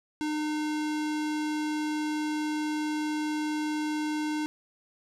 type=tone with low-pass filter; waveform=square; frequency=304.1 Hz; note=D#4; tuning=40 cents flat; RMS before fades=-30 dBFS; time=0.21-4.46 s; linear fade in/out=0 ms; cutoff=8200 Hz; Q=0.71; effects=10-bit